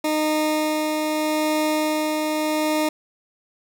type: tone with tremolo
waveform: 20% pulse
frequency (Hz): 307.5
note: D#4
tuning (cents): -20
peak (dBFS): -14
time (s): 0.04-2.89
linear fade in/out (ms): 5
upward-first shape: sine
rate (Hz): 0.8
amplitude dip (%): 25
effects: none